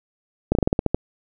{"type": "slowing click train", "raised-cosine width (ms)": 2, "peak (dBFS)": -4, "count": 9, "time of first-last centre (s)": [0.52, 0.946], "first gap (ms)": 31, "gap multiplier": 1.15, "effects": []}